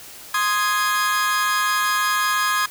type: chord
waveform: 40% pulse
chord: Ab major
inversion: first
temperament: equal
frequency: 1046.5 / 1244.5 / 1661.2 Hz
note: C6 / Eb6 / Ab6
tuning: 0 / 0 / 0 cents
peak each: -23 / -22 / -21 dBFS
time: 0.34-2.66 s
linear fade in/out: 5 ms
effects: white hiss -40 dBFS RMS until 2.7 s